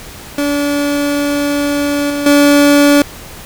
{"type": "tone with level steps", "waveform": "30% pulse", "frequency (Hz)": 287.8, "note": "D4", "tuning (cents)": -35, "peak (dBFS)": [-10, -13, -3], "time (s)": [0.38, 3.02], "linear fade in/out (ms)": 2, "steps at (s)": [2.1, 2.26], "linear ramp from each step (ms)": 2, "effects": ["pink hiss -32 dBFS RMS until 3.45 s"]}